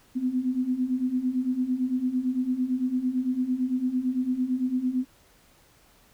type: beating tone pair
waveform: sine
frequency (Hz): 248.4 / 257.3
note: B3 / C4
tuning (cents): +10 / -29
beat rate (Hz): 8.9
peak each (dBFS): -29 / -25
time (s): 0.15-5.05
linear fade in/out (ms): 20
effects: pink hiss -59 dBFS RMS until 6.13 s